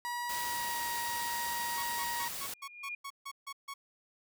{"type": "tone with pitch glide", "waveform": "30% pulse", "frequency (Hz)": [964, 946.9], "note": ["B5", "A#5"], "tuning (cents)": [-42, 27], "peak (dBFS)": -32, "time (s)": [0.05, 2.28], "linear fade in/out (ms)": 0, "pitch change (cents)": -31, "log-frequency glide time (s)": [0.36, 0.81]}
{"type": "noise", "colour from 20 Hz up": "white", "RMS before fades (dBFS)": -40, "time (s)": [0.29, 2.54], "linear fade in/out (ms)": 5}
{"type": "tone bursts", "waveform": "sawtooth", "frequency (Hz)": 1108.7, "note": "C#6", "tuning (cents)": 0, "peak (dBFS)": -36, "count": 10, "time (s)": [1.77, 3.74], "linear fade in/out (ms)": 10, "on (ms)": 62, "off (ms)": 150}
{"type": "tone with exponential growth", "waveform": "sine", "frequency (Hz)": 2424, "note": "D#7", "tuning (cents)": -46, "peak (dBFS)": -35, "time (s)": [2.35, 2.95], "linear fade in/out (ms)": 5, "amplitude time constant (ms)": 130}
{"effects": []}